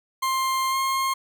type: tone with pitch glide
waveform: 40% pulse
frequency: 1055 to 1068.5 Hz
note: C6 to C6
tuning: +14 to +36 cents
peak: -21 dBFS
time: 0.22-1.14 s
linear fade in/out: 10 ms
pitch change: +22 cents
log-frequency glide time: 0.7-0.76 s
effects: 9-bit